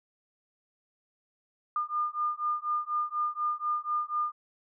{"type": "beating tone pair", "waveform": "sine", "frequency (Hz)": [1208, 1212.1], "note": ["D6", "D#6"], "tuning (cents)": [48, -46], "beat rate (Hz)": 4.1, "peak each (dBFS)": [-31, -31], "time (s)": [1.76, 4.32], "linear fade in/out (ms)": 2, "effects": []}